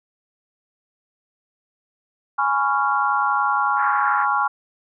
sine chord, C# dominant seventh, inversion second, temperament just, 831.5 / 997.9 / 1108.7 / 1385.9 Hz, G#5 / B5 / C#6 / E#6, +2 / +18 / 0 / -14 cents, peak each -22 / -26 / -22 / -22 dBFS, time 2.38-4.48 s, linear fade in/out 10 ms
white band-pass noise, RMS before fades -28 dBFS, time 3.76-4.27 s, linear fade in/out 50 ms, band 1100 to 1700 Hz, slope 48 dB/octave
effects none

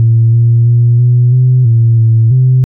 sine tone with pitch steps, 114.6 / 116.9 / 118.8 / 122 / 126.7 / 115.3 / 113.3 / 128.3 Hz, A#2 / A#2 / A#2 / B2 / B2 / A#2 / A#2 / C3, -29 / +5 / +33 / -21 / +45 / -19 / -49 / -34 cents, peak -3 dBFS, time 0-2.64 s, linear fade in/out 0 ms, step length 330 ms, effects tanh soft clip ceiling 0 dBFS

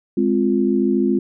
sine chord, F minor, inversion first, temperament equal, 207.7 / 261.6 / 349.2 Hz, Ab3 / C4 / F4, 0 / 0 / 0 cents, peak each -19 dBFS, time 0.17-1.19 s, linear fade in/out 5 ms, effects none

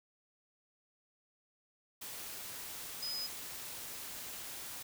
sine tone in noise, 5020 Hz, D#8, 15 cents sharp, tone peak -37 dBFS, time 3.02-3.27 s, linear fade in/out 10 ms, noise white, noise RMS -45 dBFS, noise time 2.01-4.83 s, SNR +5 dB, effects none

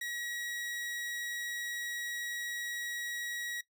sawtooth tone, 1911 Hz, A#6, 43 cents sharp, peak -33 dBFS, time 0.01-3.61 s, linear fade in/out 5 ms, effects noise-tail reverb RT60 0.1 s tail -18 dB re dry

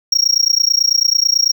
triangle tone with amplitude modulation, 5588 Hz, F8, in tune, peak -6 dBFS, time 0.12-1.52 s, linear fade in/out 5 ms, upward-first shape sine, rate 29.1 Hz, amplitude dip 100%, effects none

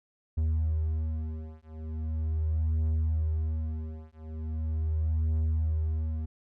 triangle beating tone pair, 78.6 / 79 Hz, D#2 / D#2, +18 / +27 cents, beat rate 0.4 Hz, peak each -28 dBFS, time 0.37-6.26 s, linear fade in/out 10 ms, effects none

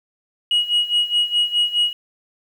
sine tone with tremolo, 2900 Hz, F#7, 35 cents flat, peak -11 dBFS, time 0.51-1.93 s, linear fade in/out 2 ms, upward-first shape sine, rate 4.8 Hz, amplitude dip 85%, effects tanh soft clip ceiling -12 dBFS + 8-bit

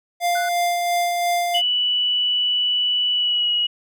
square tone with tremolo, 698.5 Hz, F5, in tune, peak -18 dBFS, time 0.2-1.62 s, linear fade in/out 50 ms, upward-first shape sine, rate 2.9 Hz, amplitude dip 30%
triangle tone, 1480 Hz, F#6, in tune, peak -25 dBFS, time 0.35-0.49 s, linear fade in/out 5 ms
sine tone with pitch glide, 2960 to 2907 Hz, F#7 to F#7, 0 to -31 cents, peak -17 dBFS, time 1.54-3.67 s, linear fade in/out 10 ms, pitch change -31 cents, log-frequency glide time 3.13-3.5 s
effects none

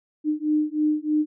sine beating tone pair, 302.3 / 305.5 Hz, D#4 / D#4, -50 / -32 cents, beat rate 3.2 Hz, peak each -23 / -23 dBFS, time 0.24-1.26 s, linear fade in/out 50 ms, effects none

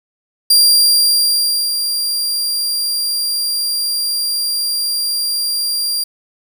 sawtooth tone with ADSR envelope, 4764 Hz, D8, 24 cents sharp, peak -4 dBFS, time 0.5-6.04 s, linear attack 6 ms, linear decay 1200 ms, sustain -9 dB, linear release 7 ms, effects 7-bit

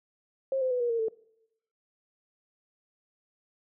sine tone with pitch steps, 535 / 515.6 / 496.9 / 478.8 / 461.5 / 444.7 Hz, C5 / C5 / B4 / A#4 / A#4 / A4, +38 / -26 / +11 / +46 / -17 / +18 cents, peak -25 dBFS, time 0.52-1.084 s, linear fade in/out 2 ms, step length 94 ms, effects noise-tail reverb RT60 0.8 s tail -22 dB re dry

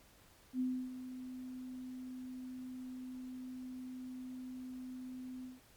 sine tone with ADSR envelope, 254.8 Hz, C4, 46 cents flat, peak -31 dBFS, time 0.53-5.61 s, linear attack 68 ms, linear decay 300 ms, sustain -12 dB, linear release 170 ms, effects pink hiss -64 dBFS RMS until 5.76 s + MP3 96 kbps

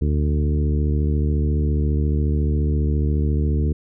harmonic tone with a mistuned harmonic, 74.4 Hz, D2, 23 cents sharp, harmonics 1 / 2 / 3 / 4 / 5 / 6, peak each -18 / -24 / -28 / -30 / -32 / -34 dBFS, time 0.01-3.73 s, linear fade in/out 10 ms, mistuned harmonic 1, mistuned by +22 cents, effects none

